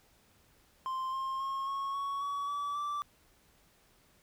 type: tone with pitch steps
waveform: triangle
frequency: 1046.5 / 1062.9 / 1079.7 / 1096.6 / 1113.9 / 1131.4 / 1149.2 / 1167.2 Hz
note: C6 / C6 / C#6 / C#6 / C#6 / C#6 / D6 / D6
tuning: 0 / +27 / -46 / -19 / +8 / +35 / -38 / -11 cents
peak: -31 dBFS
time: 0.86-3.02 s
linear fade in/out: 0 ms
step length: 270 ms
effects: pink hiss -66 dBFS RMS until 4.22 s